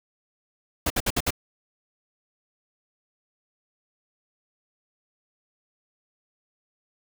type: noise bursts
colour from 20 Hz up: pink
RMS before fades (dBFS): -24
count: 5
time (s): 0.86-1.306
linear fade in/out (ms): 5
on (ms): 42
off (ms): 59
effects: none